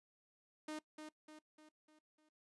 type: tone with echo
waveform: sawtooth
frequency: 307.4 Hz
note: D#4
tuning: 21 cents flat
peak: -39 dBFS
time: 0.68-0.79 s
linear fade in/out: 5 ms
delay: 300 ms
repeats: 5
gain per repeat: -6 dB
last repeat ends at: 2.29 s
effects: noise-tail reverb RT60 0.1 s tail -20 dB re dry + resampled to 24000 Hz